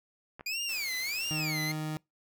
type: clicks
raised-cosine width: 0.5 ms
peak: -29 dBFS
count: 2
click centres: 0.395 / 0.409 s
type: tone with vibrato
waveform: 25% pulse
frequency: 2382 Hz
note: D7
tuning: 24 cents sharp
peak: -28 dBFS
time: 0.46-1.72 s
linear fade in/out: 5 ms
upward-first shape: sine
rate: 1.5 Hz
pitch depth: 290 cents each way
type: band-stop noise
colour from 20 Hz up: white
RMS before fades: -45 dBFS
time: 0.69-1.31 s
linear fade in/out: 0 ms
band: 100 to 160 Hz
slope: 96 dB/octave
type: tone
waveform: 30% pulse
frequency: 154.7 Hz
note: D#3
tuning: 10 cents flat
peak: -30 dBFS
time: 1.31-1.97 s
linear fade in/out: 0 ms
effects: noise-tail reverb RT60 0.2 s tail -26 dB re dry